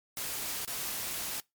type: noise with dropouts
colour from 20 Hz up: white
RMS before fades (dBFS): -36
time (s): 0.17-1.4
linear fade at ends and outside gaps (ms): 0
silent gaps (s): 0.649-0.677
effects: noise-tail reverb RT60 0.2 s tail -24 dB re dry + MP3 96 kbps